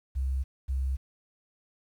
sine tone pair in turn, 66.2 / 66.2 Hz, C2 / C2, +21 / +21 cents, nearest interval unison, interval 0 cents, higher neither, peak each -26 dBFS, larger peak neither, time 0.15-0.44 / 0.68-0.97 s, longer neither, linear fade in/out 20 ms, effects 10-bit

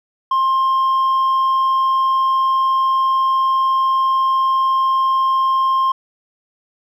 triangle tone with hard clipping, 1059 Hz, C6, 21 cents sharp, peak -12 dBFS, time 0.31-5.92 s, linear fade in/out 5 ms, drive 1 dB, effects none

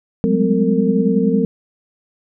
sine tone cluster, 181.5 / 199.7 / 210.4 / 254.8 / 455.5 Hz, F#3 / G3 / G#3 / C4 / A#4, -33 / +32 / +23 / -46 / -40 cents, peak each -19 dBFS, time 0.24-1.45 s, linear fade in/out 0 ms, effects none

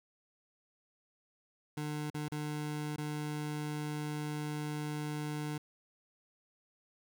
25% pulse tone with dropouts, 150 Hz, D3, 37 cents sharp, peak -32 dBFS, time 1.77-5.58 s, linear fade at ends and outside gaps 5 ms, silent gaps 2.102-2.144 / 2.284-2.318 / 2.962-2.981 s, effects none

